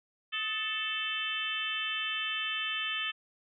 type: harmonic tone with a mistuned harmonic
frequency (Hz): 440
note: A4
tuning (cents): 0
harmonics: 3 / 4 / 5 / 6 / 7 / 8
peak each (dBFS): -41 / -38 / -44 / -36 / -35 / -42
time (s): 0.32-3.12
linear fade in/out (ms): 20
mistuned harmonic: 3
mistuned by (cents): -63
effects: none

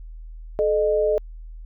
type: tone pair together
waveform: sine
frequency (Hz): 432 / 611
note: A4 / D#5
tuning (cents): -32 / -32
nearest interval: tritone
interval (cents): 600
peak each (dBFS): -20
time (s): 0.59-1.18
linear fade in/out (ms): 0
effects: added 40 Hz sine -35 dBFS peak until 1.65 s

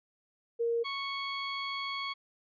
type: tone pair in turn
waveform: sine / 15% pulse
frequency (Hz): 466.2 / 1106.7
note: A#4 / C#6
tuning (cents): 0 / -3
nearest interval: octave + minor third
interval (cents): 1497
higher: second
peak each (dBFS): -27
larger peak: neither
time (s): 0.59-0.84 / 0.84-2.14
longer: second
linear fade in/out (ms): 20
effects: resampled to 11025 Hz

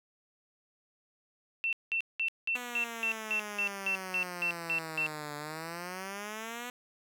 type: tone bursts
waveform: sine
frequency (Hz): 2692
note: E7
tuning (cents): +36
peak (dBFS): -28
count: 13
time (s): 1.64-5.064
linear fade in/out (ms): 0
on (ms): 88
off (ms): 190
type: exponential two-way sweep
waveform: 5% pulse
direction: down then up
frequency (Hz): 248.2 to 146.4 to 248.2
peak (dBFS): -27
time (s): 2.55-6.7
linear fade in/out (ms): 2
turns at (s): 5.36
effects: none

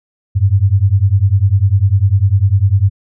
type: beating tone pair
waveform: sine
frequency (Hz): 93.3 / 103.3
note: F#2 / G#2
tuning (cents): +15 / -9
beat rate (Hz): 10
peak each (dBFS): -11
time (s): 0.35-2.9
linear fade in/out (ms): 20
effects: none

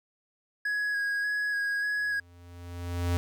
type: tone with vibrato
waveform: triangle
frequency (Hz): 1661.2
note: G#6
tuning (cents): 0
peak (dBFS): -25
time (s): 0.65-2.2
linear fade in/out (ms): 5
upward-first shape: square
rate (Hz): 1.7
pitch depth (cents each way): 14
type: tone with exponential growth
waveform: square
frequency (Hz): 87.31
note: F2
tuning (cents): 0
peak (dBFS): -24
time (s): 1.97-3.17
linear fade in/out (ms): 0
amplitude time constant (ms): 260
effects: none

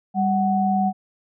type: tone pair together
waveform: sine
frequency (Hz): 197.3 / 744.9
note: G3 / F#5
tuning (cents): +11 / +11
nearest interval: octave + major seventh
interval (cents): 2300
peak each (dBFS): -20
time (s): 0.14-0.93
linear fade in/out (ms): 50
effects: none

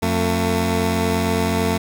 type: tone pair together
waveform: 15% pulse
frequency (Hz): 88.93 / 224.1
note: F2 / A3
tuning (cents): +32 / +32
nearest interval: octave + major third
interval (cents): 1600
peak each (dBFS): -14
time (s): 0.02-1.78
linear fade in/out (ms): 10
effects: none

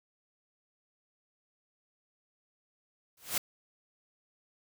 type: noise with exponential growth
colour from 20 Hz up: white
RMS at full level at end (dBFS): -26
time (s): 3.17-3.38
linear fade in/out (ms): 5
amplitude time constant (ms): 44
effects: none

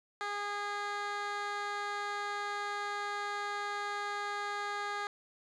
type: tone with band-pass filter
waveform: 15% pulse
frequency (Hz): 409.6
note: G#4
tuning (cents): -24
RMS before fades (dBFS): -37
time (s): 0.21-5.07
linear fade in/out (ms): 0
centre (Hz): 1700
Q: 0.68
effects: resampled to 22050 Hz + 11-bit

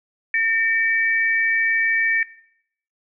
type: tone pair together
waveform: sine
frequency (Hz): 1813.2 / 2291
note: A#6 / D7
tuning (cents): -48 / -44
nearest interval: major third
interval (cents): 404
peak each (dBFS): -19 / -21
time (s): 0.34-2.23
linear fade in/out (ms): 2
effects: noise-tail reverb RT60 0.7 s tail -18 dB re dry

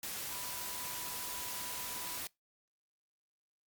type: tone in noise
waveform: sine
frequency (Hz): 987.8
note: B5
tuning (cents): 0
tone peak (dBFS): -50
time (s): 0.31-2.18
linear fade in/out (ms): 2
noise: white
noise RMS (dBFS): -41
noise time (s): 0.03-2.27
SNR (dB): -12
effects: noise-tail reverb RT60 0.2 s tail -24 dB re dry + Opus 48 kbps

